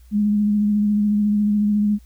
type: tone with vibrato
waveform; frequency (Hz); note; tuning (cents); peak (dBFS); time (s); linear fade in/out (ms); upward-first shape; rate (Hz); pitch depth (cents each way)
sine; 208; G#3; +3; -15; 0.11-1.99; 50; triangle; 14; 27
effects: added 60 Hz sine -44 dBFS peak until 2.05 s + white hiss -60 dBFS RMS until 2.05 s